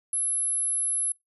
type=tone; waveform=sine; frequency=11000 Hz; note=F9; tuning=27 cents flat; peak=-24 dBFS; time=0.13-1.12 s; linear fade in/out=2 ms; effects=noise-tail reverb RT60 0.2 s tail -24 dB re dry